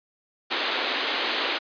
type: band-pass noise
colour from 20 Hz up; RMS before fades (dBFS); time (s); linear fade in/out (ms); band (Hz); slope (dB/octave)
white; -27; 0.5-1.59; 20; 260 to 4200; 48
effects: resampled to 11025 Hz